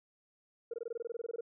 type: tone bursts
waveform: sine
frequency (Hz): 466.2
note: A#4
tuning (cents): 0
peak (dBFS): -34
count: 15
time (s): 0.71-1.409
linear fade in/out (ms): 5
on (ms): 27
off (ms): 21
effects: tanh soft clip ceiling -32 dBFS